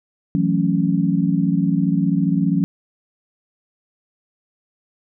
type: chord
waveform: sine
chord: F# minor seventh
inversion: third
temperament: equal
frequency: 164.81 / 185 / 220 / 277.2 Hz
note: E3 / F#3 / A3 / C#4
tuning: 0 / 0 / 0 / 0 cents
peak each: -20 / -19 / -25 / -21 dBFS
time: 0.35-2.64 s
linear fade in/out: 0 ms
effects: none